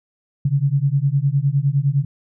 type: beating tone pair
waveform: sine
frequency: 135.2 / 145 Hz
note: C#3 / D3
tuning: -43 / -22 cents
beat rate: 9.8 Hz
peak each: -18 dBFS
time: 0.45-2.05 s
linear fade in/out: 5 ms
effects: none